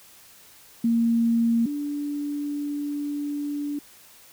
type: tone pair in turn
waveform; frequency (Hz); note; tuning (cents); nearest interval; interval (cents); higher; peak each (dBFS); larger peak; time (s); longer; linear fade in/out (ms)
sine; 231.4 / 290.5; A#3 / D4; -13 / -19; major third; 394; second; -18 / -26; first; 0.84-1.66 / 1.66-3.79; second; 5
effects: white hiss -51 dBFS RMS until 4.32 s